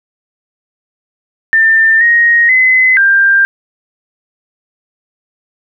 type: tone with pitch steps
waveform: sine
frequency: 1793 / 1874 / 2033 / 1589 Hz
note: A6 / A#6 / B6 / G6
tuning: +32 / +9 / +50 / +23 cents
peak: -5 dBFS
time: 1.53-3.45 s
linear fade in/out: 0 ms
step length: 480 ms
effects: none